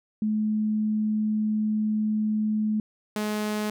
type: tone pair in turn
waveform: sine / sawtooth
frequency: 214.4 / 211.6 Hz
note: A3 / G#3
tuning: -45 / +33 cents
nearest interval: unison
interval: 22 cents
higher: first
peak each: -22 dBFS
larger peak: neither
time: 0.22-2.8 / 3.16-3.7 s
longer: first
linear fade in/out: 2 ms
effects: none